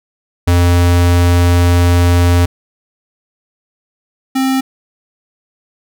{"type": "tone pair in turn", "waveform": "square", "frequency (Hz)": [87.5, 264.3], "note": ["F2", "C4"], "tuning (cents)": [4, 18], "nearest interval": "octave + perfect fifth", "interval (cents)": 1914, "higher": "second", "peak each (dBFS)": [-8, -12], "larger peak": "first", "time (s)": [[0.47, 2.46], [4.35, 4.61]], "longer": "first", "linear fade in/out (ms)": 10, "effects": []}